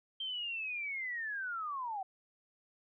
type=linear sweep; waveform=sine; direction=down; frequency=3163 to 740 Hz; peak=-36 dBFS; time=0.2-2.03 s; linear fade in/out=5 ms; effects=none